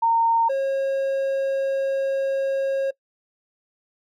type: tone pair in turn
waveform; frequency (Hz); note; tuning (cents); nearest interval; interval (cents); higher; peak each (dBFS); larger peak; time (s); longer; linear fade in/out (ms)
sine / triangle; 918 / 542.4; A#5 / C#5; -27 / -38; major sixth; 911; first; -16 / -18; first; 0.02-0.49 / 0.49-2.91; second; 10
effects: noise-tail reverb RT60 0.1 s tail -23 dB re dry